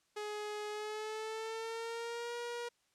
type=tone with pitch glide; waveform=sawtooth; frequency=420 to 476.9 Hz; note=G#4 to A#4; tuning=+19 to +39 cents; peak=-35 dBFS; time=0.16-2.69 s; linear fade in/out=10 ms; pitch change=+220 cents; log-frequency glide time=0.7-2.35 s; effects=white hiss -75 dBFS RMS until 2.94 s + low-pass 8000 Hz 12 dB/octave